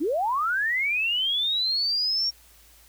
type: linear sweep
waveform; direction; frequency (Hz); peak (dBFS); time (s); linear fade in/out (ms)
sine; up; 261.8 to 5588; -22; 0-2.31; 20
effects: added 57 Hz sine -57 dBFS peak until 2.88 s + white hiss -55 dBFS RMS until 2.88 s